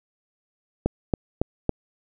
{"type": "click train", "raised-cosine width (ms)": 2, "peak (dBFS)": -7, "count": 4, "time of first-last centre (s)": [0.86, 1.693], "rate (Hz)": 3.6, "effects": []}